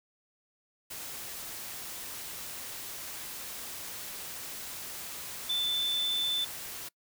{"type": "tone in noise", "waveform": "sine", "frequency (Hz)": 3524, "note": "A7", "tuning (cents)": 2, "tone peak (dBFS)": -27, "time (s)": [5.49, 6.45], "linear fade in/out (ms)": 10, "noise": "white", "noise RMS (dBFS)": -41, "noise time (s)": [0.9, 6.89], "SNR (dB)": 11, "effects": ["noise-tail reverb RT60 0.1 s tail -24 dB re dry"]}